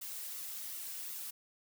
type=noise with flanger; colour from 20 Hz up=blue; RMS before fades=-43 dBFS; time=0.01-1.31 s; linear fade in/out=10 ms; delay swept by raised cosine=1.2 to 3 ms; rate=2.7 Hz; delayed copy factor=-0.55; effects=none